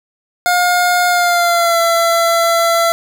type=tone with pitch glide; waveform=25% pulse; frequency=713 to 673.4 Hz; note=F5 to E5; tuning=+36 to +37 cents; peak=-7 dBFS; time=0.46-2.92 s; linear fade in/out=0 ms; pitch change=-99 cents; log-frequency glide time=1.08-1.8 s; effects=none